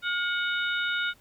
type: harmonic tone with a mistuned harmonic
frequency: 740 Hz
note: F#5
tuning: in tune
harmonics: 2 / 3 / 4 / 5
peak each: -27 / -36 / -36 / -33 dBFS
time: 0.02-1.14 s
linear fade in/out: 50 ms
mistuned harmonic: 2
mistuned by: -63 cents
effects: pink hiss -60 dBFS RMS until 1.2 s